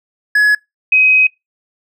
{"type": "tone pair in turn", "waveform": ["triangle", "sine"], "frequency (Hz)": [1690, 2527], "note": ["G#6", "D#7"], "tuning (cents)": [30, 26], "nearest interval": "perfect fifth", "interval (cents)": 696, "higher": "second", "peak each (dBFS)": -6, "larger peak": "neither", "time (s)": [[0.35, 0.55], [0.92, 1.27]], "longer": "second", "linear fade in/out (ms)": 5, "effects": ["noise-tail reverb RT60 0.2 s tail -26 dB re dry"]}